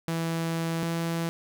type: tone pair in turn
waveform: sawtooth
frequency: 165 / 166.72 Hz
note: E3 / E3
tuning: +2 / +20 cents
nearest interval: unison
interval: 18 cents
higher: second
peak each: -23 dBFS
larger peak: neither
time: 0.08-0.83 / 0.83-1.29 s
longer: first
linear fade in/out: 0 ms
effects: none